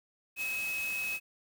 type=tone in noise; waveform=sine; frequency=2564 Hz; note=E7; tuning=49 cents flat; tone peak=-32 dBFS; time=0.36-1.2 s; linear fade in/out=50 ms; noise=white; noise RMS=-43 dBFS; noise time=0.36-1.2 s; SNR=+8 dB; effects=none

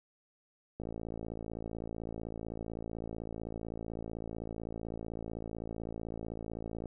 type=click train; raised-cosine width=2 ms; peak=-27 dBFS; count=339; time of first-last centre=0.8-6.857 s; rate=55.8 Hz; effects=none

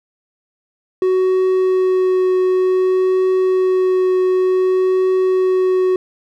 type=tone with vibrato; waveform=triangle; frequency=371.9 Hz; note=F#4; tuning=9 cents sharp; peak=-10 dBFS; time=1.02-5.96 s; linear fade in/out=2 ms; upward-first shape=triangle; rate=0.55 Hz; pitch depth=10 cents each way; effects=none

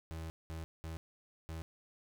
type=tone bursts at uneven times; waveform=35% pulse; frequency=81 Hz; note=E2; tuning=30 cents flat; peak=-39 dBFS; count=4; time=0.11-0.3 / 0.5-0.64 / 0.84-0.97 / 1.49-1.62 s; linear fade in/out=0 ms; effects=none

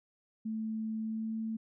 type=tone with pitch glide; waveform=sine; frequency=220 to 222.2 Hz; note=A3 to A3; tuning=0 to +17 cents; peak=-33 dBFS; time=0.45-1.57 s; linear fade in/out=10 ms; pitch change=+17 cents; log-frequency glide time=0.99-1.38 s; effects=none

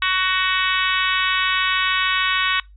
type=harmonic tone; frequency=373.3 Hz; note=F#4; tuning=15 cents sharp; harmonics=3 / 4 / 5 / 6 / 7 / 8 / 9 / 10; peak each=-23 / -24 / -25 / -26 / -26 / -27 / -28 / -28 dBFS; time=0.02-2.6 s; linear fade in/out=2 ms; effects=noise-tail reverb RT60 0.2 s tail -23 dB re dry + added 50 Hz sine -43 dBFS peak until 2.76 s

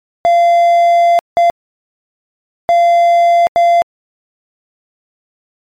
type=tone bursts at uneven times; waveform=triangle; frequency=688 Hz; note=F5; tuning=26 cents flat; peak=-4 dBFS; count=4; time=0.25-1.19 / 1.37-1.5 / 2.69-3.47 / 3.56-3.82 s; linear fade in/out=0 ms; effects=MP3 96 kbps

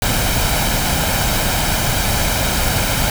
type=noise with comb filter; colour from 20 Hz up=pink; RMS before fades=-17 dBFS; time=0.02-3.1 s; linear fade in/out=2 ms; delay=1.3 ms; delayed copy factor=+0.5; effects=none

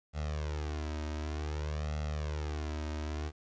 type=tone with flanger; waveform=sawtooth; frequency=75.5 Hz; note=D2; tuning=48 cents sharp; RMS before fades=-36 dBFS; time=0.13-3.32 s; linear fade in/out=50 ms; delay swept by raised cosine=1.5 to 3.2 ms; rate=0.54 Hz; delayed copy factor=+0.9; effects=resampled to 16000 Hz + 11-bit

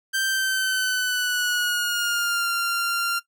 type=tone with pitch glide; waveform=sawtooth; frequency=1566 to 1387.1 Hz; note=G6 to F6; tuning=-2 to -12 cents; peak=-18 dBFS; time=0.13-3.2 s; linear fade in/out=20 ms; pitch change=-210 cents; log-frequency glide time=0.26-2.5 s; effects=noise-tail reverb RT60 0.1 s tail -17 dB re dry

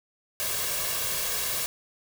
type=noise with comb filter; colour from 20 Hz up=white; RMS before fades=-29 dBFS; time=0.4-1.66 s; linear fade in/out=0 ms; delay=1.8 ms; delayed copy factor=+0.6; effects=none

